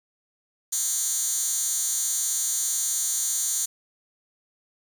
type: tone with high-pass filter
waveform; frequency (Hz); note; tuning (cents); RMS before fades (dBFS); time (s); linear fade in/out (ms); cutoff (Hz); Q
10% pulse; 261.6; C4; 0; -26; 0.72-3.66; 10; 7300; 3.2
effects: none